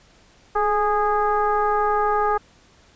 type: tone with frequency modulation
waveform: sine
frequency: 830 Hz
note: G#5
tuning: 1 cent flat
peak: -17 dBFS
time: 0.55-2.38 s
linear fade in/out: 10 ms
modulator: 407 Hz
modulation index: 1.3
effects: pink hiss -54 dBFS RMS until 2.95 s + resampled to 16000 Hz